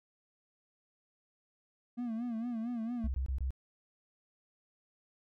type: tone with vibrato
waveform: triangle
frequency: 233.1 Hz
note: A#3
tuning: in tune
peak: -32 dBFS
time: 1.97-3.08 s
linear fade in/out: 20 ms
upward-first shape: sine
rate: 4.4 Hz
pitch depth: 96 cents each way
type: tone bursts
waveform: sine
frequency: 65.41 Hz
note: C2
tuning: in tune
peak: -31 dBFS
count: 4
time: 3.04-3.506 s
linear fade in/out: 0 ms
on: 100 ms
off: 22 ms
effects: none